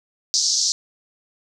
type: band-pass noise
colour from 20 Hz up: white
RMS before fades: -20 dBFS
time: 0.34-0.72 s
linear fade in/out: 0 ms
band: 4400 to 6400 Hz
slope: 48 dB/octave
effects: none